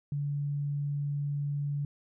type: tone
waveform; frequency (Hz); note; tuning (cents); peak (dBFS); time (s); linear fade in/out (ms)
sine; 143.8; D3; -36; -29; 0.12-1.85; 2
effects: none